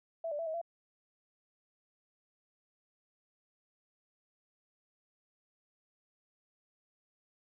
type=tone with pitch steps; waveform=sine; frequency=661 / 588 / 664 / 635 / 677 Hz; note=E5 / D5 / E5 / D#5 / E5; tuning=+5 / +2 / +12 / +35 / +46 cents; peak=-34 dBFS; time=0.24-0.615 s; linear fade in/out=5 ms; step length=75 ms; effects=none